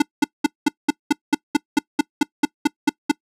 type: tone bursts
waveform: square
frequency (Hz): 293.7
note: D4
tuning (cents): 0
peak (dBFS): -12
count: 15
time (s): 0-3.115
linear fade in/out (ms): 5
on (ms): 21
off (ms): 200
effects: noise-tail reverb RT60 0.1 s tail -23 dB re dry + low-pass 10000 Hz 12 dB/octave